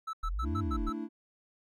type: tone bursts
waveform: triangle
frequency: 1312 Hz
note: E6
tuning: 9 cents flat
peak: -32 dBFS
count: 6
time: 0.07-0.928 s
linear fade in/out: 10 ms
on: 63 ms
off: 96 ms
type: exponential two-way sweep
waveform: sine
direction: up then down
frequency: 34.53 to 103.83 to 34.53 Hz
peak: -31 dBFS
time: 0.23-0.9 s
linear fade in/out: 10 ms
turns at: 0.6 s
type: chord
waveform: triangle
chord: A suspended fourth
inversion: none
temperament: equal with one note detuned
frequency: 224.1 / 293.7 / 329.6 Hz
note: A3 / D4 / E4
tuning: +32 / 0 / 0 cents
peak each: -37 dBFS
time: 0.42-1.09 s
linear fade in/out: 50 ms
effects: none